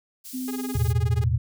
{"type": "high-pass noise", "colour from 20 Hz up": "white", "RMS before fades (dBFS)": -40, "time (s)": [0.24, 0.93], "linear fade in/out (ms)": 20, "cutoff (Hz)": 4800, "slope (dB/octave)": 12}
{"type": "tone", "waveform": "sine", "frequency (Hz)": 256.7, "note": "C4", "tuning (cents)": -33, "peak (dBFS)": -28, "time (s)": [0.33, 0.76], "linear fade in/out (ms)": 20}
{"type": "tone with tremolo", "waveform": "sawtooth", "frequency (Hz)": 412.3, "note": "G#4", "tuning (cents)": -13, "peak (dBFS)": -28, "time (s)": [0.48, 1.24], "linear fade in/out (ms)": 0, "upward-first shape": "sine", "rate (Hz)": 19, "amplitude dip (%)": 100}
{"type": "chord", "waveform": "sine", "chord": "E suspended fourth", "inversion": "none", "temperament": "equal with one note detuned", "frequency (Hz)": [81.6, 110, 123.47], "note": ["E2", "A2", "B2"], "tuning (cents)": [-17, 0, 0], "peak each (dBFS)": -24, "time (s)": [0.75, 1.38], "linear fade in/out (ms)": 5}
{"effects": []}